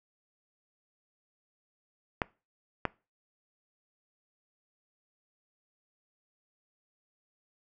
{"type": "clicks", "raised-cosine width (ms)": 0.5, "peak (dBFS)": -12, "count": 2, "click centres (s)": [2.218, 2.853], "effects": ["noise-tail reverb RT60 0.3 s tail -22 dB re dry"]}